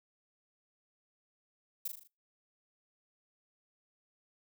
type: noise with echo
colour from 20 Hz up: violet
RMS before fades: -36 dBFS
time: 1.85-1.88 s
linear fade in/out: 5 ms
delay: 39 ms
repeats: 5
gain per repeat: -5 dB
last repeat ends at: 2.075 s
effects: noise-tail reverb RT60 0.3 s tail -26 dB re dry